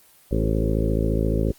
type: harmonic tone with a mistuned harmonic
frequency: 54.4 Hz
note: A1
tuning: 19 cents flat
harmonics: 1 / 2 / 3 / 4 / 5 / 6 / 7 / 8 / 9 / 10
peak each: -23 / -26 / -28 / -29 / -30 / -31 / -31 / -32 / -33 / -33 dBFS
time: 0.31-1.52 s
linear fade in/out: 5 ms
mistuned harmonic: 7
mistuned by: +20 cents
effects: white hiss -54 dBFS RMS until 1.58 s + Opus 24 kbps